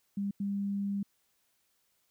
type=tone bursts at uneven times; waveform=sine; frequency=200 Hz; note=G3; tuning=35 cents sharp; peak=-30 dBFS; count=2; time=0.17-0.31 / 0.4-1.03 s; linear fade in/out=5 ms; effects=white hiss -74 dBFS RMS until 2.1 s